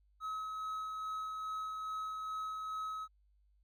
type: tone with tremolo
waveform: triangle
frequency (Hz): 1281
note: E6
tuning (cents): -50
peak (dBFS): -35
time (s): 0.2-3.08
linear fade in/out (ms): 50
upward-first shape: sine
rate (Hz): 2.4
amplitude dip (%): 25
effects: added 50 Hz sine -67 dBFS peak until 3.63 s